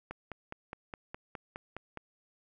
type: click train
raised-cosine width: 0.5 ms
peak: -25 dBFS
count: 10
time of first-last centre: 0.11-1.973 s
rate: 4.83 Hz
effects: none